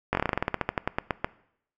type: slowing click train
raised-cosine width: 0.5 ms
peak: -9 dBFS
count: 19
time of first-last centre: 0.13-1.245 s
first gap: 20 ms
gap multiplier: 1.12
effects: noise-tail reverb RT60 0.7 s tail -20 dB re dry